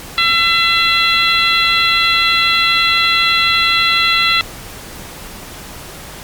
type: harmonic tone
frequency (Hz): 674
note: E5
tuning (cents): +38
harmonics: 2 / 3 / 4 / 5 / 6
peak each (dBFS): -17 / -17 / -17 / -17 / -17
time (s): 0.18-4.41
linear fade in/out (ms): 0
effects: pink hiss -32 dBFS RMS until 6.23 s + Opus 48 kbps